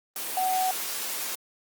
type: tone in noise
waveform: sine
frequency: 748 Hz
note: F#5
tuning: 19 cents sharp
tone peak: -23 dBFS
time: 0.37-0.71 s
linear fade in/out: 2 ms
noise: white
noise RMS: -32 dBFS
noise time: 0.16-1.35 s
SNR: +6 dB
effects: high-pass 300 Hz 12 dB/octave + Opus 24 kbps